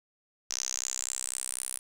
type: tone with band-pass filter sweep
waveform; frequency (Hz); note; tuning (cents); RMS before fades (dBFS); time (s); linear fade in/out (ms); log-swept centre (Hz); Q
sawtooth; 64; C2; -38; -35; 0.5-1.79; 10; 5900 to 10000; 7.8
effects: none